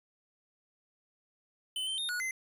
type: tone with pitch steps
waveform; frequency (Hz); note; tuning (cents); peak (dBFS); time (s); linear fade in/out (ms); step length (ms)
square; 3038 / 3111 / 3677 / 1459 / 2061; F#7 / G7 / A#7 / F#6 / C7; +45 / -14 / -24 / -25 / -27; -33; 1.76-2.31; 2; 110
effects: resampled to 32000 Hz